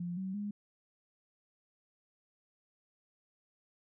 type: tone with pitch steps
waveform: sine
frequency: 174.8 / 189.52 / 205.5 Hz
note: F3 / F#3 / G#3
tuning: +2 / +42 / -18 cents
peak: -35 dBFS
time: 0-0.51 s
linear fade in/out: 5 ms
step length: 170 ms
effects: none